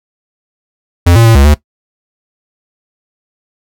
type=tone with pitch steps; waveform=square; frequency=86.9 / 115.3 / 113.7 / 69.5 / 74.2 Hz; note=F2 / A#2 / A#2 / C#2 / D2; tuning=-8 / -19 / -43 / +5 / +18 cents; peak=-4 dBFS; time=1.06-1.545 s; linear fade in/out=10 ms; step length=97 ms; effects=noise-tail reverb RT60 0.1 s tail -18 dB re dry